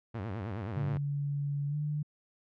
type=tone with vibrato; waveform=sawtooth; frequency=103.83 Hz; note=G#2; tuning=in tune; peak=-31 dBFS; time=0.14-0.98 s; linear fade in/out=10 ms; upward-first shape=sine; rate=9.5 Hz; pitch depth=220 cents each way
type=tone with pitch glide; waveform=sine; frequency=142.8 to 148.95 Hz; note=D3 to D3; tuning=-48 to +25 cents; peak=-30 dBFS; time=0.76-2.03 s; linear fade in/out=10 ms; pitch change=+73 cents; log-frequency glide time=1.68-1.76 s
effects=low-pass 2000 Hz 12 dB/octave